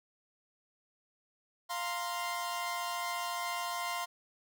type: chord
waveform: sawtooth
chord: F suspended fourth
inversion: none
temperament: equal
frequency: 698.5 / 932.3 / 1046.5 Hz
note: F5 / Bb5 / C6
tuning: 0 / 0 / 0 cents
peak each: -35 / -39 / -33 dBFS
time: 1.69-4.06 s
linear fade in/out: 20 ms
effects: none